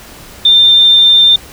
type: tone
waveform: sine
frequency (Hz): 3594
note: A7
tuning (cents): +36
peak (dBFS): -3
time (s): 0.45-1.36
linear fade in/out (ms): 5
effects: pink hiss -34 dBFS RMS until 1.52 s